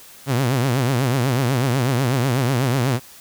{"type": "tone with vibrato", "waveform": "sawtooth", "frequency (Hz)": 127.9, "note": "C3", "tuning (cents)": -39, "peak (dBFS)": -13, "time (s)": [0.26, 3], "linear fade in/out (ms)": 50, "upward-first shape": "triangle", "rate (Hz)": 8.1, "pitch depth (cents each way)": 190, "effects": ["white hiss -44 dBFS RMS until 3.2 s"]}